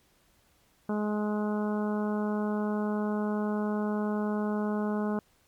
harmonic tone, 210.1 Hz, G#3, 20 cents sharp, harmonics 1 / 2 / 3 / 4 / 5 / 6 / 7, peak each -28 / -34 / -38 / -40 / -42 / -44 / -45 dBFS, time 0.89-5.19 s, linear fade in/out 2 ms, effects pink hiss -66 dBFS RMS until 5.47 s + MP3 96 kbps

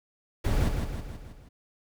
brown noise with echo, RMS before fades -25 dBFS, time 0.44-0.69 s, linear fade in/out 10 ms, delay 160 ms, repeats 5, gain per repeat -5 dB, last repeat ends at 1.49 s, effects none

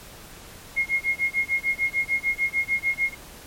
sine tone with tremolo, 2148 Hz, C7, 45 cents sharp, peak -18 dBFS, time 0.76-3.15 s, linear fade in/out 20 ms, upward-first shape sine, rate 6.7 Hz, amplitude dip 100%, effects pink hiss -44 dBFS RMS until 3.46 s + MP3 64 kbps

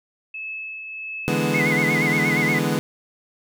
sine tone with tremolo, 2600 Hz, E7, 24 cents flat, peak -28 dBFS, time 0.34-1.62 s, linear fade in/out 5 ms, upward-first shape triangle, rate 1.5 Hz, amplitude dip 40%
25% pulse chord, E dominant seventh, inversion third, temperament equal, 146.83 / 164.81 / 207.7 / 246.9 Hz, D3 / E3 / G#3 / B3, 0 / 0 / 0 / 0 cents, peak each -22 dBFS, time 1.28-2.79 s, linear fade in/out 0 ms
sine tone with vibrato, 2093 Hz, C7, in tune, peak -20 dBFS, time 1.54-2.59 s, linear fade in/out 5 ms, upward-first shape sine, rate 8.5 Hz, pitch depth 92 cents each way
effects none

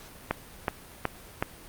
click train, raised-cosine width 0.5 ms, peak -10 dBFS, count 4, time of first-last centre 0.31-1.425 s, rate 2.69 Hz, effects pink hiss -48 dBFS RMS until 1.68 s + Opus 48 kbps

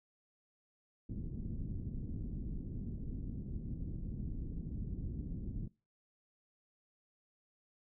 pink low-pass noise, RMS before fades -41 dBFS, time 1.09-5.68 s, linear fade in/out 5 ms, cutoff 270 Hz, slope 24 dB/octave, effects noise-tail reverb RT60 0.3 s tail -23 dB re dry

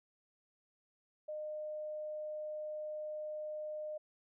sine tone, 610 Hz, D#5, 34 cents flat, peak -39 dBFS, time 1.28-3.98 s, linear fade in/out 10 ms, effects none

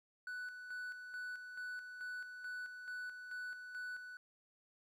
triangle tone with tremolo, 1487 Hz, F#6, 8 cents sharp, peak -40 dBFS, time 0.27-4.17 s, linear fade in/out 2 ms, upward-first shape square, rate 2.3 Hz, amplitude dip 50%, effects 13-bit

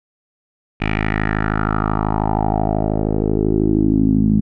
10% pulse tone with low-pass filter sweep, 52.9 Hz, G#1, 33 cents sharp, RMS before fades -17 dBFS, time 0.8-4.41 s, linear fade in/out 20 ms, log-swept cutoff 2500 to 210 Hz, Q 4.3, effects none

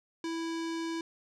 square tone with low-pass filter, 329.6 Hz, E4, in tune, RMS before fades -35 dBFS, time 0.24-1.01 s, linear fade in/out 2 ms, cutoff 6000 Hz, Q 1.2, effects none

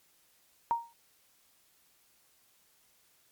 sine tone with exponential decay, 932.3 Hz, A#5, in tune, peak -22 dBFS, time 0.71-0.93 s, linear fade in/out 0 ms, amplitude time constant 46 ms, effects white hiss -67 dBFS RMS until 3.31 s + MP3 96 kbps

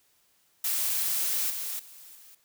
blue noise with level steps, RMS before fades -28 / -34 / -49 / -52 dBFS, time 0.64-2.35 s, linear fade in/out 5 ms, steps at 1.5 / 1.79 / 2.15 s, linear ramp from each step 5 ms, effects white hiss -67 dBFS RMS until 2.44 s

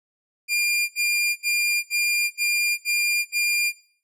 sawtooth tone bursts, 2403 Hz, D7, 39 cents sharp, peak -16 dBFS, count 7, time 0.48-3.728 s, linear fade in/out 50 ms, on 410 ms, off 63 ms, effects noise-tail reverb RT60 0.5 s tail -18 dB re dry + resampled to 32000 Hz

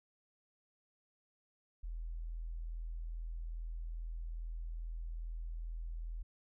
sine tone, 41.2 Hz, E1, in tune, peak -39 dBFS, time 1.83-6.23 s, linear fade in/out 10 ms, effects none

